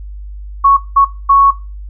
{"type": "tone bursts at uneven times", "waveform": "sine", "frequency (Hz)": 1108.7, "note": "C#6", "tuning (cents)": 0, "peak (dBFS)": -4, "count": 3, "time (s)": [[0.64, 0.77], [0.96, 1.05], [1.29, 1.51]], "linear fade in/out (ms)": 10, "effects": ["noise-tail reverb RT60 0.3 s tail -18 dB re dry", "added 50 Hz sine -25 dBFS peak until 1.89 s"]}